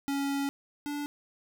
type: tone pair in turn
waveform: square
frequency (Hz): 278.9 / 290.6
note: C#4 / D4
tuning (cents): +11 / -18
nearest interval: minor second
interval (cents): 71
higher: second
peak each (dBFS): -29 / -33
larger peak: first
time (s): 0.08-0.49 / 0.86-1.06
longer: first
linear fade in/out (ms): 0
effects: none